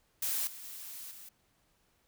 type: noise with level steps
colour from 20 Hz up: blue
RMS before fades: -33 / -47 / -45 / -50 dBFS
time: 0.22-1.29 s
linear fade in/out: 5 ms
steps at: 0.47 / 0.64 / 1.11 s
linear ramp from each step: 2 ms
effects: pink hiss -72 dBFS RMS until 2.07 s